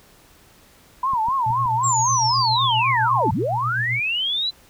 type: tone with vibrato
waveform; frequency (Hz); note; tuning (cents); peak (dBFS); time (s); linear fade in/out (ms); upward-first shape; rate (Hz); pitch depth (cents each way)
sine; 975; B5; -23; -18; 1.03-3.31; 5; sine; 3.9; 200
type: clicks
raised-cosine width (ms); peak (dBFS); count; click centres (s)
5; -24; 4; 1.135 / 1.285 / 1.504 / 1.658
type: tone with tremolo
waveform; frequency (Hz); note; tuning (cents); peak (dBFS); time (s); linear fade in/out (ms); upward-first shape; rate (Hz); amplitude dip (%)
sine; 120.4; B2; -44; -23; 1.46-4; 5; triangle; 7.8; 70
type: linear two-way sweep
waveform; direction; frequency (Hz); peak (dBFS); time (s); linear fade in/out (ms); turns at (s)
sine; down then up; 7630 to 76.5 to 4055; -20; 1.83-4.51; 20; 3.32
effects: pink hiss -52 dBFS RMS until 4.69 s